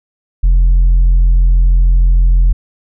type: tone with tanh clipping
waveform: triangle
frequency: 43.17 Hz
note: F1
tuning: 19 cents flat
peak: -6 dBFS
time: 0.43-2.53 s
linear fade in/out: 10 ms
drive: 7 dB
effects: none